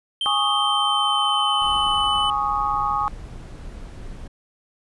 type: tone with pitch glide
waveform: triangle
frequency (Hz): 3135 to 3002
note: G7 to F#7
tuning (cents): -1 to +24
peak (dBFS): -20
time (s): 0.21-2.3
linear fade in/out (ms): 2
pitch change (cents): -75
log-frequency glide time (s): 0.5-2.09
type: chord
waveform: sine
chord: Ab suspended fourth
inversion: none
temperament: equal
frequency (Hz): 830.6 / 1108.7 / 1244.5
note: Ab5 / Db6 / Eb6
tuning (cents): 0 / 0 / 0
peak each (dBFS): -24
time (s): 0.26-3.08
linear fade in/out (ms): 0
type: noise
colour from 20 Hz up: brown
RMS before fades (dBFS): -36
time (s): 1.61-4.28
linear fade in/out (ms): 10
effects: resampled to 24000 Hz